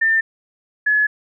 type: tone pair in turn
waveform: sine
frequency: 1796 / 1702.6 Hz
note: A6 / G#6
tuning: +35 / +43 cents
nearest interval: minor second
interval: 92 cents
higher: first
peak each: -13 dBFS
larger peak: neither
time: 0.01-0.21 / 0.86-1.07 s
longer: second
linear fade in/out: 10 ms
effects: none